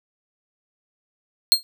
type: tone with exponential decay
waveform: 40% pulse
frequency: 4225 Hz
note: C8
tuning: 16 cents sharp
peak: -6 dBFS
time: 1.52-1.63 s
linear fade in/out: 0 ms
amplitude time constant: 22 ms
effects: none